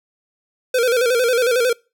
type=tone with vibrato; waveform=square; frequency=486.4 Hz; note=B4; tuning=26 cents flat; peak=-15 dBFS; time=0.74-1.73 s; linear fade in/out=5 ms; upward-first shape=square; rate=11 Hz; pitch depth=78 cents each way; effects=noise-tail reverb RT60 0.3 s tail -25 dB re dry